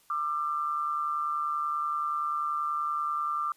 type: tone pair together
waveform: sine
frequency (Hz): 1190.6 / 1341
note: D6 / E6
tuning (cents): +23 / +29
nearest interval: major second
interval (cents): 206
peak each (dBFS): -28 / -35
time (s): 0.1-3.52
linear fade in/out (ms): 2
effects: white hiss -63 dBFS RMS until 3.56 s + resampled to 32000 Hz